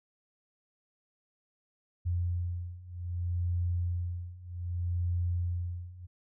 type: beating tone pair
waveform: sine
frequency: 87.31 / 87.95 Hz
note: F2 / F2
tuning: 0 / +13 cents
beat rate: 0.64 Hz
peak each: -34 / -32 dBFS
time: 2.05-6.07 s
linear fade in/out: 20 ms
effects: none